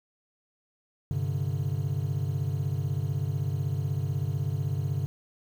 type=chord; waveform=triangle; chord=G suspended fourth; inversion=none; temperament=equal; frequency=98 / 130.81 / 146.83 Hz; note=G2 / C3 / D3; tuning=0 / 0 / 0 cents; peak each=-29 dBFS; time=1.11-5.06 s; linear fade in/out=0 ms; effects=9-bit